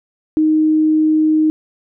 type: tone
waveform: sine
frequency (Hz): 311.1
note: D#4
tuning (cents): 0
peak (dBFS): -10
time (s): 0.37-1.5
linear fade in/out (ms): 0
effects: none